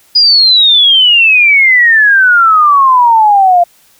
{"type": "exponential sweep", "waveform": "sine", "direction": "down", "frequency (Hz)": [4968, 685], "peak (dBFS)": -3, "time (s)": [0.15, 3.64], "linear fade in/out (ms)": 10, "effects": ["white hiss -47 dBFS RMS until 3.99 s"]}